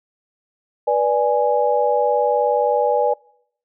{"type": "chord", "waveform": "sine", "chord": "G# diminished", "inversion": "first", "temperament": "equal with one note detuned", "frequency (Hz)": [487.9, 587.3, 830.6], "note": ["B4", "D5", "G#5"], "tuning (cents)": [-21, 0, 0], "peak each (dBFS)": -19, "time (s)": [0.87, 3.14], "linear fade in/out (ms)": 10, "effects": ["noise-tail reverb RT60 0.7 s tail -25 dB re dry"]}